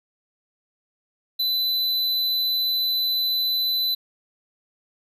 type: tone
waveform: square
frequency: 4007 Hz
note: B7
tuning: 24 cents sharp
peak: -21 dBFS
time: 1.39-3.95 s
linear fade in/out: 10 ms
effects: 10-bit